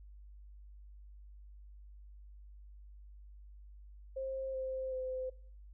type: tone with pitch steps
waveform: sine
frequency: 531 / 523.1 / 515.3 Hz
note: C5 / C5 / C5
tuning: +25 / -1 / -27 cents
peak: -36 dBFS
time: 4.16-5.3 s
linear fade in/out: 10 ms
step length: 380 ms
effects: noise-tail reverb RT60 0.5 s tail -20 dB re dry + added 50 Hz sine -51 dBFS peak until 5.73 s